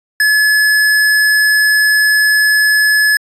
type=tone; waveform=square; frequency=1710 Hz; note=A6; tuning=50 cents flat; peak=-9 dBFS; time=0.2-3.17 s; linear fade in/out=2 ms; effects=resampled to 32000 Hz